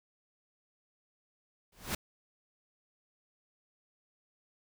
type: noise with exponential growth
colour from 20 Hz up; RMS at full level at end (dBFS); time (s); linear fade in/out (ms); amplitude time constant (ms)
pink; -30; 1.72-1.95; 5; 50
effects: none